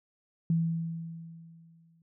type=tone with exponential decay; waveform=sine; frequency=165.2 Hz; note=E3; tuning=4 cents sharp; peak=-22 dBFS; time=0.5-2.02 s; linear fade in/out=2 ms; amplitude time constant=330 ms; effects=none